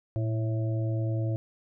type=harmonic tone with a mistuned harmonic; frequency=110 Hz; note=A2; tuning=in tune; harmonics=1 / 3 / 5 / 6; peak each=-26 / -36 / -40 / -42 dBFS; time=0.16-1.36 s; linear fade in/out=0 ms; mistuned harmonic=1; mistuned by=+59 cents; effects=none